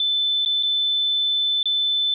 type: tone with dropouts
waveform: sine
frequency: 3520 Hz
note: A7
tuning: in tune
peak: -18 dBFS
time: 0-2.14 s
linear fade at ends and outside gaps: 2 ms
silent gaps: 0.45-0.459 / 0.627-0.632 / 1.63-1.656 s
effects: none